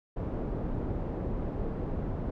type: low-pass noise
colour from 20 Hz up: pink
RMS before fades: -33 dBFS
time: 0.16-2.31 s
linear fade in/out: 10 ms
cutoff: 520 Hz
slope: 12 dB/octave
effects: none